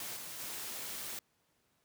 white noise with level steps, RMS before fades -42 / -45 / -42 dBFS, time 0-1.19 s, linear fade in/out 2 ms, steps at 0.16 / 0.39 s, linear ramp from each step 10 ms, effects pink hiss -75 dBFS RMS until 1.84 s + high-pass 80 Hz 12 dB/octave

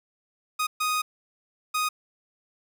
sawtooth tone bursts at uneven times, 1245 Hz, D#6, 1 cent sharp, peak -20 dBFS, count 3, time 0.59-0.67 / 0.8-1.02 / 1.74-1.89 s, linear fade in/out 10 ms, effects none

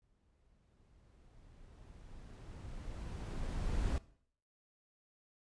brown noise with exponential growth, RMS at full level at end -34 dBFS, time 0.02-3.98 s, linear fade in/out 0 ms, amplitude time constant 860 ms, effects noise-tail reverb RT60 0.6 s tail -19 dB re dry + resampled to 22050 Hz

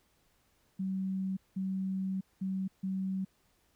sine tone bursts at uneven times, 190.3 Hz, F#3, 49 cents sharp, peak -31 dBFS, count 4, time 0.79-1.37 / 1.56-2.21 / 2.41-2.68 / 2.83-3.25 s, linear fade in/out 10 ms, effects pink hiss -71 dBFS RMS until 3.75 s

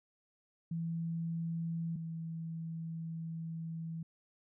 sine tone pair in turn, 165.9 / 163.62 Hz, E3 / E3, +11 / -13 cents, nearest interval unison, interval 24 cents, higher first, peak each -34 / -38 dBFS, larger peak first, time 0.71-1.96 / 1.96-4.03 s, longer second, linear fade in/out 5 ms, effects none

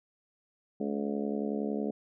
harmonic tone with a mistuned harmonic, 70.9 Hz, C#2, 40 cents sharp, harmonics 3 / 4 / 5 / 6 / 7 / 8 / 9 / 10, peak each -33 / -36 / -45 / -36 / -43 / -42 / -46 / -47 dBFS, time 0.8-1.91 s, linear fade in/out 5 ms, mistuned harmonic 10, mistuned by +21 cents, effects none

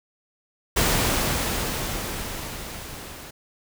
pink noise with level ramp, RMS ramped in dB -20 to -40 dBFS, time 0.76-3.31 s, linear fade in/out 10 ms, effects none

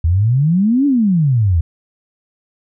sine exponential two-way sweep, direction up then down, 77.78 to 293.1 to 77.78 Hz, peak -10 dBFS, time 0.04-1.61 s, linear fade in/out 5 ms, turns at 0.86 s, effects none

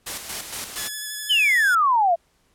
white noise with tremolo, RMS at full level -29 dBFS, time 0.06-0.89 s, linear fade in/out 10 ms, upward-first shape square, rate 4.3 Hz, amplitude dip 50%
5% pulse tone with vibrato, 1711 Hz, A6, 49 cents flat, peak -18 dBFS, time 0.77-1.75 s, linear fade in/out 5 ms, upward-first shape square, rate 12 Hz, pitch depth 14 cents each way
sine exponential sweep, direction down, 3164 to 652 Hz, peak -15 dBFS, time 1.29-2.16 s, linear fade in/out 20 ms
effects pink hiss -64 dBFS RMS until 2.54 s + low-pass 12000 Hz 12 dB/octave

